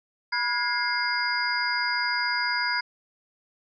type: tone cluster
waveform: sine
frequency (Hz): 977 / 1436 / 1652 / 2107 / 4883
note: B5 / F6 / G#6 / C7 / D#8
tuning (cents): -19 / +48 / -10 / +12 / -33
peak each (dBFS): -30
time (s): 0.32-2.81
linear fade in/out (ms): 10
effects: none